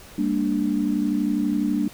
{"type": "chord", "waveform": "sine", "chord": "G minor", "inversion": "none", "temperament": "equal with one note detuned", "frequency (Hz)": [201.2, 233.1, 293.7], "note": ["G3", "Bb3", "D4"], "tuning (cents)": [45, 0, 0], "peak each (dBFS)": [-25, -25, -23], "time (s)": [0.18, 1.88], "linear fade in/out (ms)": 5, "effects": ["pink hiss -45 dBFS RMS until 1.93 s"]}